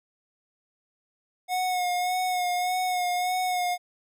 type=tone with vibrato; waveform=square; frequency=726 Hz; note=F#5; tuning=33 cents flat; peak=-25 dBFS; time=1.48-3.78 s; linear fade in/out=50 ms; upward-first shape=sine; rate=1.7 Hz; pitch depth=29 cents each way; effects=none